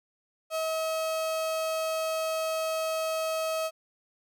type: tone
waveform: 35% pulse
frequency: 640 Hz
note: D#5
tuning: 49 cents sharp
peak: -26 dBFS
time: 0.5-3.71 s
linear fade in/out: 50 ms
effects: none